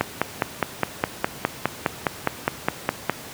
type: click train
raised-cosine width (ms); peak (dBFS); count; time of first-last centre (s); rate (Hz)
0.5; -3; 16; 0.01-3.096; 4.86
effects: pink hiss -38 dBFS RMS until 3.33 s + high-pass 100 Hz 12 dB/octave